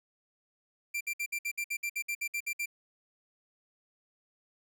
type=tone bursts; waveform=45% pulse; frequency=2362 Hz; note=D7; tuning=9 cents sharp; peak=-31 dBFS; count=14; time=0.94-2.659 s; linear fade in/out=10 ms; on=68 ms; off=59 ms; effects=none